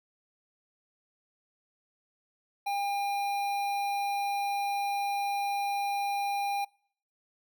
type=tone with notch filter; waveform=square; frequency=804 Hz; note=G5; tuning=44 cents sharp; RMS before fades=-31 dBFS; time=2.66-6.65 s; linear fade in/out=10 ms; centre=7200 Hz; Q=1.1; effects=noise-tail reverb RT60 0.6 s tail -26 dB re dry